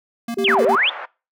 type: tone bursts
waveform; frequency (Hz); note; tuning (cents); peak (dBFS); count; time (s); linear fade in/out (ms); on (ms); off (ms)
square; 233.1; A#3; 0; -24; 5; 0.28-0.753; 5; 65; 37
type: tone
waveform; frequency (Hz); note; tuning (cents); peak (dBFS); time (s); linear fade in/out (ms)
sine; 392; G4; 0; -19; 0.37-0.76; 5
type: exponential two-way sweep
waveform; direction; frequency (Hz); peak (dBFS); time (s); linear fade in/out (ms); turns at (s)
sine; down then up; 3677 to 420 to 3677; -14; 0.44-0.9; 10; 0.63
type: band-pass noise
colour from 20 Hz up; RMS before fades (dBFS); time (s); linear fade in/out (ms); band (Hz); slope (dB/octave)
white; -32; 0.47-1.06; 10; 570 to 1700; 24
effects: noise-tail reverb RT60 0.3 s tail -22 dB re dry